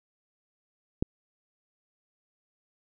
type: click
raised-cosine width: 3 ms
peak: -12 dBFS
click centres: 1.025 s
effects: none